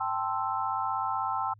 sine chord, A minor seventh, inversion third, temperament equal, 784 / 880 / 1046.5 / 1318.5 Hz, G5 / A5 / C6 / E6, 0 / 0 / 0 / 0 cents, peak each -33 dBFS, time 0-1.54 s, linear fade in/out 10 ms, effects added 105 Hz sine -53 dBFS peak until 1.59 s

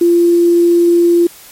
sine tone with quantisation, 344 Hz, F4, 26 cents flat, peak -6 dBFS, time 0.01-1.27 s, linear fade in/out 5 ms, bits 5, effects white hiss -38 dBFS RMS until 1.51 s + MP3 64 kbps

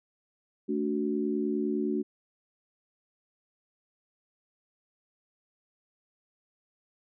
sine chord, D major, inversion second, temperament equal with one note detuned, 220 / 289.8 / 370 Hz, A3 / D4 / F#4, 0 / -23 / 0 cents, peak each -31 dBFS, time 0.68-2.03 s, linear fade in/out 20 ms, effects none

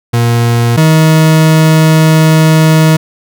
40% pulse tone pair in turn, 118 / 158.1 Hz, A#2 / D#3, +22 / +28 cents, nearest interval perfect fourth, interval 506 cents, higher second, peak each -6 / -3 dBFS, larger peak second, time 0.13-0.77 / 0.77-2.97 s, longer second, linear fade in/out 10 ms, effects none

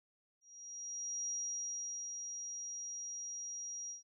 sine tone with ADSR envelope, 5720 Hz, F8, 41 cents sharp, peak -36 dBFS, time 0.41-4.03 s, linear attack 870 ms, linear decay 820 ms, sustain -5 dB, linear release 130 ms, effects none

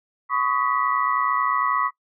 sine tone cluster, 1012 / 1121 / 1254 / 1959 Hz, B5 / C#6 / D#6 / B6, +42 / +19 / +13 / -15 cents, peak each -27 / -21 / -26 / -29 dBFS, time 0.29-1.91 s, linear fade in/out 50 ms, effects noise-tail reverb RT60 0.1 s tail -20 dB re dry

